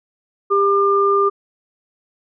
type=tone pair together; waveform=sine; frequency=399.1 / 1199 Hz; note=G4 / D6; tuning=+31 / +36 cents; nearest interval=octave + perfect fifth; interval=1905 cents; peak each=-15 dBFS; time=0.5-1.3 s; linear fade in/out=20 ms; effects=none